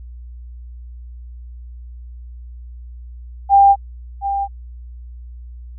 sine tone with echo, 795 Hz, G5, 24 cents sharp, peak -6 dBFS, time 3.49-3.76 s, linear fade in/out 50 ms, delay 720 ms, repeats 1, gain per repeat -11 dB, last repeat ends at 4.48 s, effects added 60 Hz sine -32 dBFS peak until 5.78 s

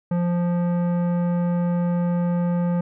sine tone with tanh clipping, 174.61 Hz, F3, in tune, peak -21 dBFS, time 0.11-2.81 s, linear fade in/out 5 ms, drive 14 dB, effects none

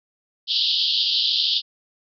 pink band-pass noise, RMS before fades -21 dBFS, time 0.47-1.62 s, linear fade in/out 50 ms, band 3000 to 4900 Hz, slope 96 dB/octave, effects none

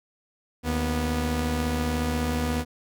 sawtooth tone pair together, 76.6 / 244.2 Hz, D#2 / B3, -27 / -19 cents, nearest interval octave + minor sixth, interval 2008 cents, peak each -23 dBFS, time 0.63-2.65 s, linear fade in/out 50 ms, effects none

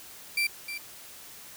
35% pulse tone with echo, 2349 Hz, D7, in tune, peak -22 dBFS, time 0.37-0.47 s, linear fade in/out 5 ms, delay 310 ms, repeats 1, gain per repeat -10 dB, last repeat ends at 0.78 s, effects white hiss -47 dBFS RMS until 1.56 s

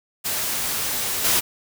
white noise with level steps, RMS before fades -25 / -19 dBFS, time 0.24-1.41 s, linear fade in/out 20 ms, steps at 1.24 s, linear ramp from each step 10 ms, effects none

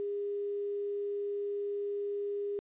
sine tone with quantisation, 406.4 Hz, G#4, 38 cents flat, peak -32 dBFS, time 0-2.59 s, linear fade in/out 0 ms, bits 10, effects resampled to 8000 Hz

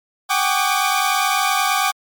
sawtooth tone cluster, 753 / 802 / 1137 / 1207 Hz, F#5 / G5 / C#6 / D6, +30 / +39 / +44 / +47 cents, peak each -18 dBFS, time 0.29-1.92 s, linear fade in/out 20 ms, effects MP3 96 kbps

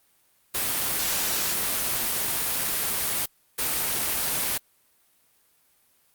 white noise bursts at uneven times, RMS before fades -26 dBFS, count 2, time 0.54-3.26 / 3.58-4.58 s, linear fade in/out 10 ms, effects white hiss -64 dBFS RMS until 6.14 s + Opus 32 kbps

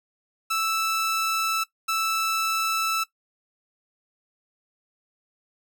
sawtooth tone bursts at uneven times, 1318.5 Hz, E6, in tune, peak -19 dBFS, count 2, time 0.5-1.64 / 1.88-3.04 s, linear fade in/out 10 ms, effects noise-tail reverb RT60 0.1 s tail -17 dB re dry

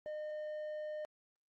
square tone with low-pass filter, 609 Hz, D#5, 37 cents flat, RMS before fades -42 dBFS, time 0.06-1.05 s, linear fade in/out 0 ms, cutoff 1300 Hz, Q 0.59, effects Opus 32 kbps

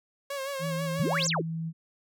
sawtooth tone with vibrato, 548 Hz, C#5, 20 cents flat, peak -28 dBFS, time 0.3-1.27 s, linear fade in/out 5 ms, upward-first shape sine, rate 6.1 Hz, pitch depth 58 cents each way
sine tone, 163.1 Hz, E3, 18 cents flat, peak -30 dBFS, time 0.59-1.73 s, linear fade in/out 50 ms
sine exponential two-way sweep, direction up then down, 108 to 7950 to 263.9 Hz, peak -26 dBFS, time 0.99-1.42 s, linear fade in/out 10 ms, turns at 1.27 s
effects none

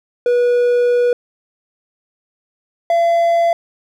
triangle tone pair in turn, 486 / 678.8 Hz, B4 / F5, -28 / -49 cents, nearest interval tritone, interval 579 cents, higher second, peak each -9 dBFS, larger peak neither, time 0.26-1.13 / 2.9-3.53 s, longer first, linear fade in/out 2 ms, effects none

